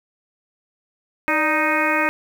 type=harmonic tone with a mistuned harmonic; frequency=311.1 Hz; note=D#4; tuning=in tune; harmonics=1 / 2 / 3 / 4 / 5 / 6 / 7 / 8; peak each=-25 / -25 / -25 / -25 / -25 / -25 / -25 / -25 dBFS; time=1.28-2.09 s; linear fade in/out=0 ms; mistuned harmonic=2; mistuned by=-77 cents; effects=7-bit